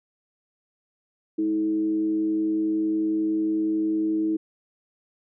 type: tone with frequency modulation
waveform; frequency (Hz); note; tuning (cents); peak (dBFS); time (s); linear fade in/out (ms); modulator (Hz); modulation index
sine; 319.4; D#4; +45; -21; 1.38-4.37; 10; 111; 0.33
effects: none